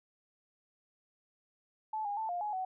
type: tone with pitch steps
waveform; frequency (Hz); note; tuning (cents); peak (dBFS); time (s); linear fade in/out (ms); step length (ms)
sine; 868 / 815 / 882 / 705 / 839 / 749; A5 / G#5 / A5 / F5 / G#5 / F#5; -24 / -33 / +4 / +16 / +17 / +21; -33; 1.93-2.65; 5; 120
effects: none